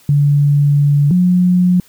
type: tone pair in turn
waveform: sine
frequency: 144.1 / 179.99 Hz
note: D3 / F#3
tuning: -33 / -48 cents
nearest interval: major third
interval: 385 cents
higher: second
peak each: -8 dBFS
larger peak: neither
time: 0.09-1.11 / 1.11-1.8 s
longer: first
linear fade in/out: 2 ms
effects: white hiss -48 dBFS RMS until 1.88 s